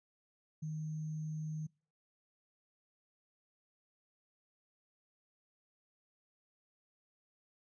sine tone with sample-and-hold, 155.56 Hz, D#3, in tune, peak -37 dBFS, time 0.62-1.67 s, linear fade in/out 10 ms, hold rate 6300 Hz, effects noise-tail reverb RT60 0.4 s tail -26 dB re dry + resampled to 22050 Hz

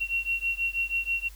sine beating tone pair, 2733 / 2739.2 Hz, F7 / F7, -38 / -34 cents, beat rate 6.2 Hz, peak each -29 dBFS, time 0-1.29 s, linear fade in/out 20 ms, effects added 50 Hz sine -44 dBFS peak until 1.35 s + white hiss -54 dBFS RMS until 1.35 s

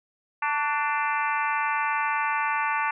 harmonic tone with a mistuned harmonic, 295.8 Hz, D4, 13 cents sharp, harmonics 3 / 4 / 5 / 6 / 7 / 8 / 9, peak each -27 / -29 / -31 / -33 / -34 / -35 / -36 dBFS, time 0.42-2.91 s, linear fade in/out 5 ms, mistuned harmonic 4, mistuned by -54 cents, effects none

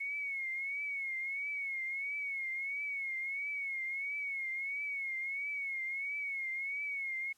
sine tone with vibrato, 2197 Hz, C#7, 16 cents flat, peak -35 dBFS, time 0-7.33 s, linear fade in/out 10 ms, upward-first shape triangle, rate 1.5 Hz, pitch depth 92 cents each way, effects white hiss -70 dBFS RMS until 7.37 s + low-pass 12000 Hz 12 dB/octave

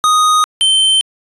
square tone pair in turn, 1244.5 / 3101 Hz, D#6 / G7, 0 / -19 cents, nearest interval octave + major third, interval 1581 cents, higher second, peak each -9 dBFS, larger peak neither, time 0.04-0.44 / 0.61-1.01 s, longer neither, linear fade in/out 0 ms, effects resampled to 24000 Hz

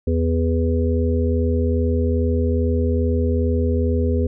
harmonic tone, 82.41 Hz, E2, in tune, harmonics 1 / 3 / 5 / 6, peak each -18 / -23 / -25 / -26 dBFS, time 0.07-4.27 s, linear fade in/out 5 ms, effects none

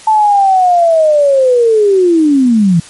sine linear sweep, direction down, 882 to 160 Hz, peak -5 dBFS, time 0.07-2.8 s, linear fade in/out 5 ms, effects white hiss -35 dBFS RMS until 2.89 s + MP3 48 kbps

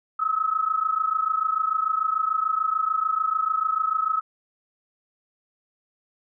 sine tone pair together, 1273.2 / 1300 Hz, D#6 / E6, +39 / -24 cents, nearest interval unison, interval 37 cents, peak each -24 dBFS, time 0.19-4.21 s, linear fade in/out 10 ms, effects none

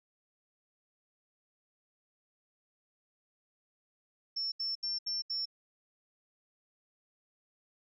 sine tone bursts, 5400 Hz, E8, 41 cents sharp, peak -32 dBFS, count 5, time 4.36-5.456 s, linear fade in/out 10 ms, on 160 ms, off 74 ms, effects none

